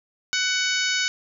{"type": "harmonic tone", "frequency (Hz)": 747, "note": "F#5", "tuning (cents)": 16, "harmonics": [2, 3, 4, 5, 6, 7, 8, 9], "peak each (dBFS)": [-26, -28, -29, -30, -31, -31, -32, -33], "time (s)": [0.33, 1.08], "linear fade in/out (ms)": 0, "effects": []}